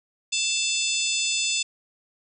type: harmonic tone with a mistuned harmonic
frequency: 884 Hz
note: A5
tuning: 8 cents sharp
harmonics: 3 / 4 / 5 / 6 / 7 / 8 / 9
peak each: -28 / -28 / -34 / -31 / -34 / -30 / -32 dBFS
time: 0.32-1.63 s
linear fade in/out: 10 ms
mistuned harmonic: 6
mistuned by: -92 cents
effects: none